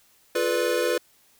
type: chord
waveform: square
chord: B half-diminished seventh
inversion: second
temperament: equal with one note detuned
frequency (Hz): 349.2 / 430.7 / 493.9 / 587.3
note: F4 / A4 / B4 / D5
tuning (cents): 0 / -37 / 0 / 0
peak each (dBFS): -29 / -30 / -25 / -31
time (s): 0.35-0.98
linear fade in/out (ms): 5
effects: white hiss -60 dBFS RMS until 1.39 s